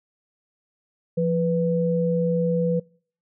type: tone pair together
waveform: sine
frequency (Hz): 171.92 / 493.9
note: F3 / B4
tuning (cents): -27 / 0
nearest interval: octave + tritone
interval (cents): 1827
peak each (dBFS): -22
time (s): 1.17-2.8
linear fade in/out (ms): 10
effects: noise-tail reverb RT60 0.5 s tail -26 dB re dry